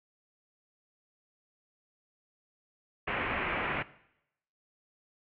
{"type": "low-pass noise", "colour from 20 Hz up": "white", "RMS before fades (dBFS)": -33, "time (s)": [3.07, 3.83], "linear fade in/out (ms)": 10, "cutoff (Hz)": 2600, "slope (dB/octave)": 48, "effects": ["noise-tail reverb RT60 0.8 s tail -18 dB re dry"]}